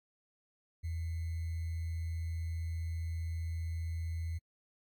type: tone with sample-and-hold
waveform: sine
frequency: 82.41 Hz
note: E2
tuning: in tune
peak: -34 dBFS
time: 0.83-4.39 s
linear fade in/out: 20 ms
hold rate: 2100 Hz
effects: AAC 64 kbps